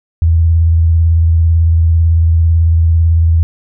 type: tone with vibrato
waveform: sine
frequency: 82.41 Hz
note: E2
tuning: in tune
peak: -6 dBFS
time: 0.22-3.43 s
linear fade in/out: 0 ms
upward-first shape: sine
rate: 18 Hz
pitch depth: 44 cents each way
effects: none